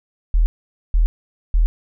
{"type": "tone bursts", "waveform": "sine", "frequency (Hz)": 40.35, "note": "E1", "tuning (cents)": -36, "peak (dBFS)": -11, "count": 3, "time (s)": [0.34, 1.66], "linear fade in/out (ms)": 0, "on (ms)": 120, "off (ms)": 480, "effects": []}